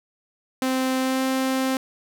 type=tone with pitch glide; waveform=sawtooth; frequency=260.2 to 262.9 Hz; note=C4 to C4; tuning=-9 to +8 cents; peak=-17 dBFS; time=0.62-1.77 s; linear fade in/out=2 ms; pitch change=+17 cents; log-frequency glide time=0.99-1.22 s; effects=none